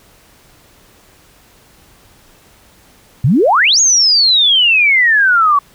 sine exponential two-way sweep, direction up then down, 110.7 to 6740 to 1112 Hz, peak -7 dBFS, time 3.24-5.59 s, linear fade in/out 5 ms, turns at 3.8 s, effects pink hiss -47 dBFS RMS until 5.74 s

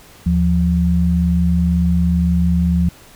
sine tone pair together, 76.66 / 174.61 Hz, D#2 / F3, -25 / 0 cents, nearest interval octave + major second, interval 1425 cents, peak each -16 / -14 dBFS, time 0.26-2.89 s, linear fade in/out 5 ms, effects pink hiss -44 dBFS RMS until 3.15 s

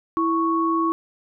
sine tone pair together, 329.6 / 1108.6 Hz, E4 / C#6, 0 / 0 cents, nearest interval octave + major sixth, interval 2100 cents, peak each -21 / -21 dBFS, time 0.17-0.92 s, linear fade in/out 0 ms, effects none

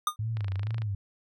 square tone with exponential decay, 1218 Hz, D#6, 37 cents flat, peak -21 dBFS, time 0.07-0.16 s, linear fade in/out 2 ms, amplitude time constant 18 ms
sine tone with vibrato, 104 Hz, G#2, 3 cents sharp, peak -28 dBFS, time 0.19-0.95 s, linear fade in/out 5 ms, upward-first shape sine, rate 2.2 Hz, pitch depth 150 cents each way
click train, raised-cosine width 0.3 ms, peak -26 dBFS, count 13, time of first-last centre 0.37-0.819 s, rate 26.7 Hz
effects none

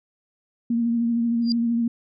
sine tone with vibrato, 233.7 Hz, A#3, 5 cents sharp, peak -19 dBFS, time 0.7-1.88 s, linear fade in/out 5 ms, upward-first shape triangle, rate 13 Hz, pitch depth 33 cents each way
sine tone with exponential growth, 4792 Hz, D8, 34 cents sharp, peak -20 dBFS, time 1.42-1.52 s, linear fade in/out 1 ms, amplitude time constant 21 ms
effects none

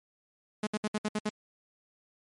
sawtooth tone bursts, 212 Hz, G#3, 36 cents sharp, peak -24 dBFS, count 7, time 0.63-1.293 s, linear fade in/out 5 ms, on 39 ms, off 65 ms, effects MP3 48 kbps

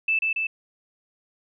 sine tone with echo, 2637 Hz, E7, in tune, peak -19 dBFS, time 0.08-0.19 s, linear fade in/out 5 ms, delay 140 ms, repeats 2, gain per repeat -2 dB, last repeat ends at 0.47 s, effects none

